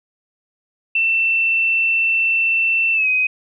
sine tone with pitch glide, 2681 to 2516 Hz, E7 to D#7, +29 to +19 cents, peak -14 dBFS, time 0.95-3.27 s, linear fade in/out 5 ms, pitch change -110 cents, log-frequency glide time 2.93-3.08 s, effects none

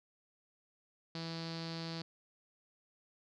sawtooth tone with low-pass filter, 164.81 Hz, E3, in tune, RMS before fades -42 dBFS, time 1.15-2.02 s, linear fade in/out 2 ms, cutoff 4500 Hz, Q 6.9, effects none

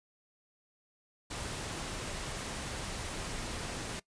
pink noise, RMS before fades -39 dBFS, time 1.3-4 s, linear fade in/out 10 ms, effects noise-tail reverb RT60 0.1 s tail -21 dB re dry + resampled to 22050 Hz

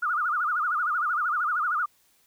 sine tone with vibrato, 1318.5 Hz, E6, in tune, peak -23 dBFS, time 0.02-1.86 s, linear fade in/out 10 ms, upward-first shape sine, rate 13 Hz, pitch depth 190 cents each way, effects white hiss -64 dBFS RMS until 2.26 s

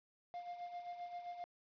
triangle tone with tremolo, 704 Hz, F5, 14 cents sharp, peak -40 dBFS, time 0.34-1.44 s, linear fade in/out 0 ms, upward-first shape sine, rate 7.6 Hz, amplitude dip 60%, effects resampled to 11025 Hz + 11-bit

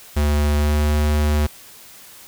square tone with pitch glide, 73.8 to 74.87 Hz, D2 to D2, +9 to +34 cents, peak -16 dBFS, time 0.16-1.47 s, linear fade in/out 10 ms, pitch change +25 cents, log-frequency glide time 0.58-0.78 s, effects white hiss -43 dBFS RMS until 2.27 s

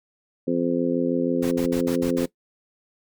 harmonic tone, 86.3 Hz, F2, 20 cents flat, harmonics 2 / 3 / 4 / 5 / 6, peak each -30 / -23 / -27 / -28 / -28 dBFS, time 0.47-2.26 s, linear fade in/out 10 ms
pink noise bursts, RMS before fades -35 dBFS, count 6, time 1.42-2.26 s, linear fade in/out 10 ms, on 95 ms, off 54 ms
effects noise-tail reverb RT60 0.1 s tail -18 dB re dry

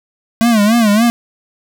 square tone with vibrato, 220 Hz, A3, in tune, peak -9 dBFS, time 0.41-1.1 s, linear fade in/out 0 ms, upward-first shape sine, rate 3.5 Hz, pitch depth 140 cents each way, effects none

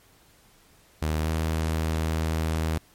sawtooth tone with pitch glide, 77.6 to 79.92 Hz, D#2 to D#2, -4 to +47 cents, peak -20 dBFS, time 1.02-2.78 s, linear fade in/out 0 ms, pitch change +51 cents, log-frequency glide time 1.22-1.28 s, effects pink hiss -58 dBFS RMS until 2.94 s + MP3 64 kbps

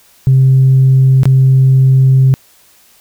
sine tone with dropouts, 132.3 Hz, C3, 20 cents sharp, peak -3 dBFS, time 0.27-2.34 s, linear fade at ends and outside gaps 0 ms, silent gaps 1.233-1.255 s, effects tanh soft clip ceiling -1 dBFS + white hiss -47 dBFS RMS until 3 s

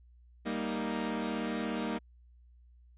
sawtooth chord, Eb major, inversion first, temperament equal, 196 / 233.1 / 311.1 Hz, G3 / Bb3 / Eb4, 0 / 0 / 0 cents, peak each -34 / -31 / -34 dBFS, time 0.45-1.99 s, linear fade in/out 20 ms, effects added 60 Hz sine -56 dBFS peak until 2.97 s + resampled to 8000 Hz

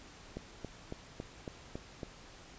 click train, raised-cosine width 2 ms, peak -26 dBFS, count 7, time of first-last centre 0.37-2.032 s, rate 3.61 Hz, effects pink hiss -54 dBFS RMS until 2.58 s + resampled to 16000 Hz

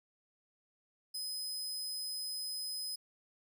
sawtooth tone, 5040 Hz, D#8, 21 cents sharp, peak -35 dBFS, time 1.14-2.96 s, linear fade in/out 10 ms, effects none

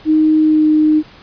sine tone with pitch glide, 311.1 to 307.5 Hz, D#4 to D#4, 0 to -20 cents, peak -8 dBFS, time 0.05-1.03 s, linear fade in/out 50 ms, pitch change -20 cents, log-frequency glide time 0.4-0.67 s, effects pink hiss -41 dBFS RMS until 1.22 s + resampled to 11025 Hz

